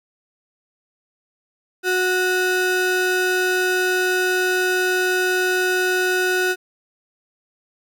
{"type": "ring-modulated tone", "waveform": "square", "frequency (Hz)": 552, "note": "C#5", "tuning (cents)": -7, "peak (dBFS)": -15, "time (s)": [1.83, 6.56], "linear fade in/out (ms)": 50, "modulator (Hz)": 919, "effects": []}